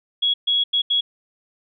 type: tone bursts at uneven times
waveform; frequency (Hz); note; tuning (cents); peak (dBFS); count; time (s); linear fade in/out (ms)
sine; 3337; G#7; +8; -16; 4; 0.22-0.34 / 0.47-0.64 / 0.73-0.82 / 0.9-1.01; 10
effects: none